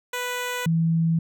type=tone pair in turn; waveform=10% pulse / sine; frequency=493.9 / 164.4 Hz; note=B4 / E3; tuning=0 / -4 cents; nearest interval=octave + perfect fifth; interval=1904 cents; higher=first; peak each=-18 dBFS; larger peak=neither; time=0.13-0.66 / 0.66-1.19 s; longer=neither; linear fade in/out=5 ms; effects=none